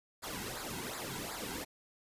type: noise with flanger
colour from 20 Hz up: pink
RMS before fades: -41 dBFS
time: 0.22-1.65 s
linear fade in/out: 20 ms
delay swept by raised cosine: 0.33 to 1.73 ms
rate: 2.7 Hz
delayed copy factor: -0.75
effects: resampled to 32000 Hz